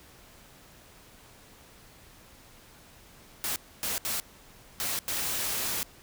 white noise bursts at uneven times, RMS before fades -31 dBFS, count 5, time 3.44-3.56 / 3.83-3.98 / 4.05-4.2 / 4.8-4.99 / 5.08-5.83 s, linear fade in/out 0 ms, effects pink hiss -54 dBFS RMS until 6.02 s

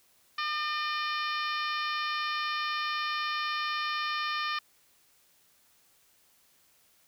harmonic tone, 604 Hz, D5, 48 cents sharp, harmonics 2 / 3 / 4 / 5 / 6 / 7 / 8 / 9, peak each -32 / -36 / -38 / -40 / -42 / -43 / -44 / -45 dBFS, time 0.38-4.59 s, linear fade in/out 5 ms, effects white hiss -65 dBFS RMS until 7.07 s

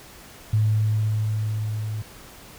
sine tone with level ramp, 107.7 Hz, A2, 37 cents flat, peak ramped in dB -16 to -26 dBFS, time 0.53-2.02 s, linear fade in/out 5 ms, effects pink hiss -45 dBFS RMS until 2.58 s

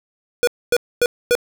square tone bursts, 484.7 Hz, B4, 32 cents flat, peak -13 dBFS, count 4, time 0.43-1.352 s, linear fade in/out 0 ms, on 43 ms, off 250 ms, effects none

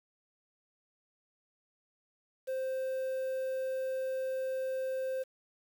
triangle tone with quantisation, 523.3 Hz, C5, in tune, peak -30 dBFS, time 2.47-5.24 s, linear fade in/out 20 ms, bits 9, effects none

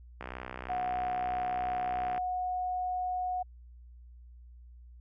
click train, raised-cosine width 0.5 ms, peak -24 dBFS, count 125, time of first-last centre 0.21-2.178 s, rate 63 Hz
sine tone, 730 Hz, F#5, 24 cents flat, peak -30 dBFS, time 0.69-3.43 s, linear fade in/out 10 ms
effects added 60 Hz sine -49 dBFS peak until 5 s

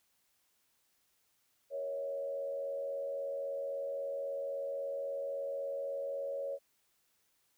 sine tone with frequency modulation, 554.4 Hz, C#5, in tune, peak -35 dBFS, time 1.7-6.59 s, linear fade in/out 50 ms, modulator 83.7 Hz, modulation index 0.61, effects white hiss -75 dBFS RMS until 7.57 s

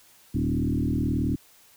sine tone with frequency modulation, 185 Hz, F#3, in tune, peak -22 dBFS, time 0.34-1.36 s, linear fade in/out 10 ms, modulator 38.8 Hz, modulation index 3.3, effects white hiss -56 dBFS RMS until 1.76 s

